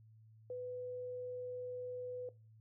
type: tone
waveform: sine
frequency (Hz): 498.3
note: B4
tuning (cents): +15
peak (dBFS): -40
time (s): 0.5-2.29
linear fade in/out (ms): 2
effects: noise-tail reverb RT60 0.3 s tail -19 dB re dry + added 110 Hz sine -59 dBFS peak until 2.6 s